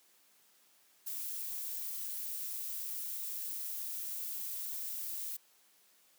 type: noise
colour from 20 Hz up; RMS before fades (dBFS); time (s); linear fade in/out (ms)
violet; -40; 1.06-5.37; 10
effects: white hiss -67 dBFS RMS until 6.18 s + high-pass 200 Hz 12 dB/octave

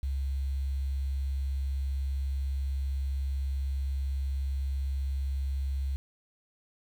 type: tone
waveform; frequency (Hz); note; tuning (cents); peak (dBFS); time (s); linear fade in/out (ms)
sine; 67.9; C#2; -35; -28; 0.03-5.96; 0
effects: 9-bit

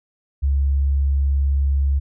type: tone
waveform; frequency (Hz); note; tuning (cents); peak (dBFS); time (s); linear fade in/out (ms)
sine; 69.3; C#2; 0; -15; 0.42-2; 20
effects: none

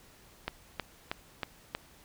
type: click train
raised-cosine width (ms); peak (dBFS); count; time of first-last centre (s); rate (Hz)
0.3; -16; 5; 0.48-1.75; 3.15
effects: pink hiss -58 dBFS RMS until 2.04 s

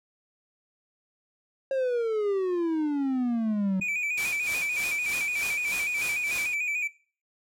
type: exponential sweep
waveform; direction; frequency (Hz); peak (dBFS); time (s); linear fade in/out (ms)
triangle; down; 545 to 185; -22; 1.71-3.8; 2
type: tone with vibrato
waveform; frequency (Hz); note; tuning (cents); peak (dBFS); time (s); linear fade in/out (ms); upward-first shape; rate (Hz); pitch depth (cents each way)
triangle; 2391; D7; +30; -24; 3.81-6.88; 10; square; 6.8; 54
type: noise with tremolo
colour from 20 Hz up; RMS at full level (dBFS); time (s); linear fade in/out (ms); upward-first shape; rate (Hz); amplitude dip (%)
white; -33; 4.17-6.55; 10; sine; 3.3; 80
effects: noise-tail reverb RT60 0.4 s tail -19 dB re dry + low-pass 12000 Hz 12 dB/octave

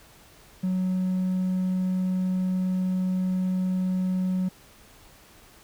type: tone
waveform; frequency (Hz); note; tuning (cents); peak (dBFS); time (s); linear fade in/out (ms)
triangle; 185; F#3; 0; -20; 0.63-4.49; 10
effects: tanh soft clip ceiling -17 dBFS + pink hiss -53 dBFS RMS until 5.63 s

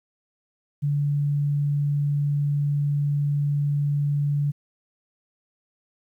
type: tone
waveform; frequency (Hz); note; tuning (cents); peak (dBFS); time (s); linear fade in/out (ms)
sine; 144.4; D3; -29; -20; 0.82-4.52; 20
effects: 10-bit

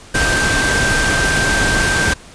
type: tone in noise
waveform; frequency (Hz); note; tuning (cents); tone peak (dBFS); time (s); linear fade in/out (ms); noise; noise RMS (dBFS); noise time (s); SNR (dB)
sine; 1568; G6; 0; -16; 0.14-2.14; 10; pink; -17; 0.14-2.14; -2
effects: pink hiss -40 dBFS RMS until 2.34 s + resampled to 22050 Hz

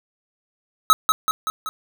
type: tone with echo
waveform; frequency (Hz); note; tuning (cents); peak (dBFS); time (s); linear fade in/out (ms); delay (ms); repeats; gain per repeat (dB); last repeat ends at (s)
square; 1283; E6; -47; -10; 0.9-0.93; 0; 190; 4; -4; 1.69
effects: none

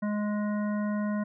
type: harmonic tone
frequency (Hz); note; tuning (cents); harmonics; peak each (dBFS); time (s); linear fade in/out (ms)
208.6; G#3; +8; 1 / 3 / 5 / 7 / 9; -27 / -37 / -41 / -44 / -46; 0.02-1.24; 10
effects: none

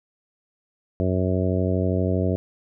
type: harmonic tone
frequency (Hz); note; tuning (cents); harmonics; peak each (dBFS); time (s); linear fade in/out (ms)
92.5; F#2; 0; 1 / 2 / 3 / 4 / 5 / 6 / 7; -23 / -26 / -28 / -29 / -30 / -31 / -31; 1-2.36; 0
effects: none

